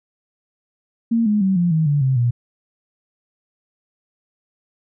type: tone with pitch steps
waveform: sine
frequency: 230 / 209.7 / 191.18 / 174.31 / 158.92 / 144.89 / 132.1 / 120.44 Hz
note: A#3 / G#3 / G3 / F3 / D#3 / D3 / C3 / B2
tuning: -23 / +17 / -43 / -3 / +37 / -23 / +17 / -43 cents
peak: -14 dBFS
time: 1.11-2.31 s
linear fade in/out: 10 ms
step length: 150 ms
effects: none

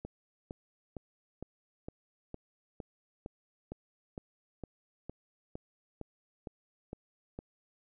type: click train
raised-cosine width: 2 ms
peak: -27 dBFS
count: 17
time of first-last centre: 0.05-7.389 s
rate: 2.18 Hz
effects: none

